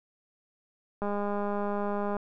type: click train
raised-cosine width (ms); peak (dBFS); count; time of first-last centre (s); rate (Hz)
1; -19; 235; 1.02-2.167; 204
effects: none